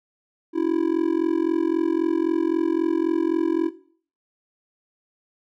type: tone with amplitude modulation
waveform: triangle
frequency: 330 Hz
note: E4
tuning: 2 cents sharp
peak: -13 dBFS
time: 0.53-3.71 s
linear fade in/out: 50 ms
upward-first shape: sine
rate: 43.8 Hz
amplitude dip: 100%
effects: noise-tail reverb RT60 0.5 s tail -17 dB re dry